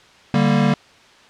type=chord; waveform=square; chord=G minor; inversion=second; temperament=equal; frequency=146.83 / 196 / 233.1 Hz; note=D3 / G3 / Bb3; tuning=0 / 0 / 0 cents; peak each=-19 dBFS; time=0.34-0.74 s; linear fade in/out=2 ms; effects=white hiss -48 dBFS RMS until 1.29 s + low-pass 4000 Hz 12 dB/octave